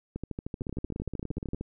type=two click trains; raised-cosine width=3 ms; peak=-21 / -22 dBFS; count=20 / 17; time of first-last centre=0.16-1.61 / 0.61-1.546 s; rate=13.1 / 17.1 Hz; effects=none

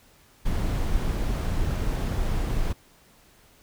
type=noise; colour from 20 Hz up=brown; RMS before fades=-25 dBFS; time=0.45-2.73 s; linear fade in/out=10 ms; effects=pink hiss -57 dBFS RMS until 3.62 s

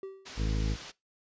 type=tone with exponential decay; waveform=triangle; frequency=386.1 Hz; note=G4; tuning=26 cents flat; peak=-33 dBFS; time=0.03-0.43 s; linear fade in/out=2 ms; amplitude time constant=86 ms
type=low-pass noise; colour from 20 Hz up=white; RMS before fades=-46 dBFS; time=0.25-0.92 s; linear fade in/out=20 ms; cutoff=6000 Hz; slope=24 dB/octave
type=harmonic tone; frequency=53.2 Hz; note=G#1; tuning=42 cents sharp; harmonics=1 / 2 / 3 / 4 / 5 / 6 / 8 / 9; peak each=-28 / -34 / -38 / -40 / -42 / -44 / -46 / -47 dBFS; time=0.36-0.77 s; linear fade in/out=50 ms
effects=noise-tail reverb RT60 0.2 s tail -21 dB re dry + resampled to 16000 Hz

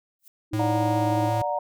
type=noise with exponential growth; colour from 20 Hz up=violet; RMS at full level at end=-44 dBFS; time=0.19-0.28 s; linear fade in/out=2 ms; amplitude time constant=18 ms
type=tone with vibrato; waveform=sine; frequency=311.1 Hz; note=D#4; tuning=in tune; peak=-26 dBFS; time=0.51-1.31 s; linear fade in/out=50 ms; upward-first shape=square; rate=4.9 Hz; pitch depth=10 cents each way
type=tone; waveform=square; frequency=110 Hz; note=A2; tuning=in tune; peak=-26 dBFS; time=0.53-1.42 s; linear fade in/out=5 ms
type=chord; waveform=sine; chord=D augmented; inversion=none; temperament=equal with one note detuned; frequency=587.3 / 729.4 / 932.3 Hz; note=D5 / F#5 / A#5; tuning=0 / -25 / 0 cents; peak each=-28 dBFS; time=0.59-1.59 s; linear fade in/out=5 ms
effects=none

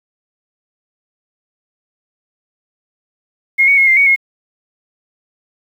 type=tone with pitch steps; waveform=sine; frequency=2149 / 2233 / 2165 / 2098 / 2236 / 2160 Hz; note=C7 / C#7 / C#7 / C7 / C#7 / C#7; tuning=+46 / +12 / -41 / +4 / +14 / -45 cents; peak=-7 dBFS; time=3.58-4.162 s; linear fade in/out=20 ms; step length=97 ms; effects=7-bit

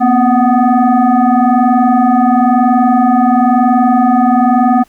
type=tone with frequency modulation; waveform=sine; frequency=257 Hz; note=C4; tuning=31 cents flat; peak=-6 dBFS; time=0-4.84 s; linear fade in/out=20 ms; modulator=493 Hz; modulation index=1.5; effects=pink hiss -50 dBFS RMS until 4.88 s

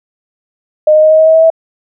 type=tone with pitch steps; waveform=sine; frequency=613 / 618.3 / 623.7 / 629.1 / 634.6 / 640.1 / 645.7 / 651.3 Hz; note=D#5 / D#5 / D#5 / D#5 / D#5 / D#5 / E5 / E5; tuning=-26 / -11 / +4 / +19 / +34 / +49 / -36 / -21 cents; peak=-3 dBFS; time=0.87-1.502 s; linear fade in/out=5 ms; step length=79 ms; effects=none

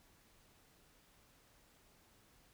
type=silence; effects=pink hiss -68 dBFS RMS until 2.53 s

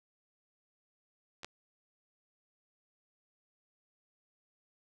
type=clicks; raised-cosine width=0.2 ms; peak=-30 / -23 dBFS; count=2; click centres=1.433 / 1.446 s; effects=none

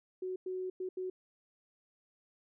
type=tone bursts at uneven times; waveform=sine; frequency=370.7 Hz; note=F#4; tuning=3 cents sharp; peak=-35 dBFS; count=4; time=0.22-0.36 / 0.46-0.7 / 0.8-0.89 / 0.97-1.1 s; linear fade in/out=5 ms; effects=none

